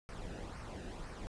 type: noise with flanger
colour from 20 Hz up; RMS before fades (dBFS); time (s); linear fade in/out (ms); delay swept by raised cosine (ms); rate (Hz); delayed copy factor
brown; -45; 0.09-1.27; 0; 0.27 to 0.94; 2; -0.55
effects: resampled to 22050 Hz